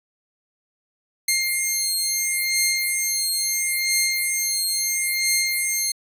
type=beating tone pair; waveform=10% pulse; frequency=2116 / 2116.74 Hz; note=C7 / C7; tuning=+19 / +20 cents; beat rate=0.74 Hz; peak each=-14 dBFS; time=1.28-5.92 s; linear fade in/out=5 ms; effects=resampled to 32000 Hz